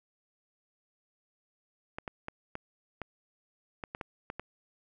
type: clicks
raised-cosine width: 0.5 ms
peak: -22 dBFS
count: 10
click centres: 1.985 / 2.078 / 2.284 / 2.554 / 3.017 / 3.838 / 3.949 / 4.012 / 4.301 / 4.396 s
effects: none